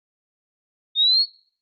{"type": "exponential sweep", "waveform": "sine", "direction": "up", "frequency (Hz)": [3634, 4435], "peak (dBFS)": -14, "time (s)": [0.95, 1.26], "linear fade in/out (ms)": 50, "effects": ["noise-tail reverb RT60 0.5 s tail -23 dB re dry", "Opus 48 kbps"]}